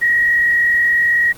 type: tone with frequency modulation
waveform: sine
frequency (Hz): 1900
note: A#6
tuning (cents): +33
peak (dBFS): -11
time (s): 0.01-1.33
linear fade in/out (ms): 20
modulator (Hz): 38.8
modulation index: 0.75
effects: pink hiss -39 dBFS RMS until 1.37 s + Opus 32 kbps